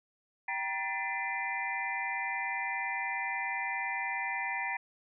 sine tone cluster, 779 / 949 / 1769 / 2032 / 2384 Hz, G5 / A#5 / A6 / B6 / D7, -11 / +31 / +9 / +49 / +25 cents, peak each -39 / -39 / -39 / -36 / -39 dBFS, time 0.48-4.77 s, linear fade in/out 5 ms, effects none

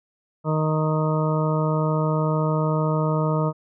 harmonic tone, 155.56 Hz, D#3, in tune, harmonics 1 / 2 / 3 / 4 / 6 / 7 / 8, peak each -21 / -30 / -28 / -28 / -31 / -35 / -31 dBFS, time 0.44-3.53 s, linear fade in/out 50 ms, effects none

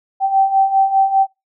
sine beating tone pair, 773 / 778 Hz, G5 / G5, -24 / -13 cents, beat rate 5 Hz, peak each -17 / -12 dBFS, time 0.2-1.27 s, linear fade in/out 50 ms, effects noise-tail reverb RT60 0.2 s tail -19 dB re dry

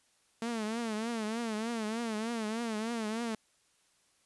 sawtooth tone with vibrato, 224.2 Hz, A3, 33 cents sharp, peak -29 dBFS, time 0.42-3.35 s, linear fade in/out 2 ms, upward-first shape triangle, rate 3.3 Hz, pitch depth 120 cents each way, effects white hiss -70 dBFS RMS until 4.25 s + resampled to 24000 Hz

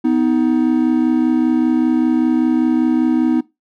triangle tone pair together, 250.3 / 315.4 Hz, B3 / D#4, +23 / +24 cents, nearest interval major third, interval 401 cents, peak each -13 dBFS, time 0.04-3.41 s, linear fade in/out 10 ms, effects noise-tail reverb RT60 0.2 s tail -19 dB re dry

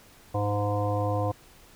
harmonic tone, 103 Hz, G#2, 14 cents flat, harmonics 1 / 3 / 5 / 7 / 9 / 10, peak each -27 / -34 / -30 / -32 / -39 / -36 dBFS, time 0.34-1.32 s, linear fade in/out 10 ms, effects pink hiss -54 dBFS RMS until 1.75 s

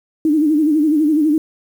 sine tone with vibrato, 304.9 Hz, D#4, 35 cents flat, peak -11 dBFS, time 0.25-1.38 s, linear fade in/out 2 ms, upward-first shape sine, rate 12 Hz, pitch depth 92 cents each way, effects 7-bit

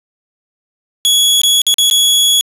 sawtooth tone with dropouts, 3361 Hz, G#7, 20 cents sharp, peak -5 dBFS, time 1.05-2.41 s, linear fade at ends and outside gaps 0 ms, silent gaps 1.416-1.435 / 1.617-1.667 / 1.741-1.784 / 1.9-1.911 s, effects resampled to 32000 Hz

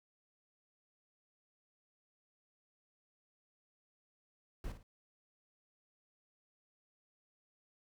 brown noise with echo, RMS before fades -41 dBFS, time 4.64-4.72 s, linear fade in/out 2 ms, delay 55 ms, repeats 2, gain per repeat -9 dB, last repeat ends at 4.83 s, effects none

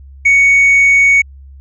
sine tone with tanh clipping, 2229 Hz, C#7, 9 cents sharp, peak -6 dBFS, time 0.25-1.22 s, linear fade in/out 10 ms, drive 1 dB, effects added 68 Hz sine -33 dBFS peak until 1.6 s

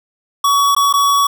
square tone with dropouts, 1128 Hz, C#6, 30 cents sharp, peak -11 dBFS, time 0.44-1.27 s, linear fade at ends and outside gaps 5 ms, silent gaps 0.75-0.764 / 0.928-0.937 s, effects none

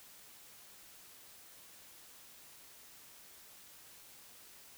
silence, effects white hiss -57 dBFS RMS until 4.77 s

